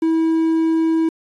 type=tone with quantisation; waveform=triangle; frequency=324.3 Hz; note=E4; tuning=28 cents flat; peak=-12 dBFS; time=0.02-1.09 s; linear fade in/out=5 ms; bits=7; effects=resampled to 24000 Hz